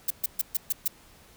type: noise bursts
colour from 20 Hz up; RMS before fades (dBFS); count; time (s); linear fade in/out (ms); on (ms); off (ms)
violet; -25; 6; 0.08-0.88; 5; 25; 130
effects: pink hiss -55 dBFS RMS until 1.36 s